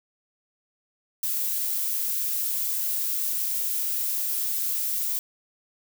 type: noise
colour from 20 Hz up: violet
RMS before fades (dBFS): -27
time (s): 1.23-5.19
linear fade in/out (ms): 2
effects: none